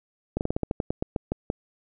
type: slowing click train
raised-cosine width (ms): 2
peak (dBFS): -12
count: 13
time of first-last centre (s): 0.37-1.501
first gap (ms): 39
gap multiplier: 1.15
effects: none